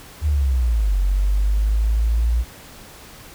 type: linear two-way sweep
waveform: sine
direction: down then up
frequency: 77.78 to 46.25 to 59 Hz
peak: -15 dBFS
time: 0.21-2.45 s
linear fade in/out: 50 ms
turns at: 0.98 s
effects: pink hiss -42 dBFS RMS until 3.34 s